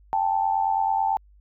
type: tone pair together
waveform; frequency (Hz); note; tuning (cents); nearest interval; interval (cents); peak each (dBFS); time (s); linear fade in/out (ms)
sine; 790 / 879.1; G5 / A5; +13 / -2; major second; 185; -23; 0.13-1.17; 0
effects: added 50 Hz sine -51 dBFS peak until 1.4 s